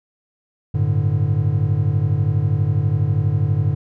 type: chord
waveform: triangle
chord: G suspended second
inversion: none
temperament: just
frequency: 98 / 110.25 / 147 Hz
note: G2 / A2 / D3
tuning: 0 / +4 / +2 cents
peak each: -18 dBFS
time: 0.74-3.75 s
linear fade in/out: 10 ms
effects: none